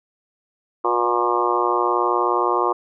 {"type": "harmonic tone with a mistuned harmonic", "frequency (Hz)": 119.6, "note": "A#2", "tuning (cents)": 45, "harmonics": [3, 4, 5, 6, 7, 8, 9, 10], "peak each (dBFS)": [-23, -26, -30, -27, -27, -25, -22, -26], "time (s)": [0.84, 2.73], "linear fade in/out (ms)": 10, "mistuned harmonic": 4, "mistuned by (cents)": 22, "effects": []}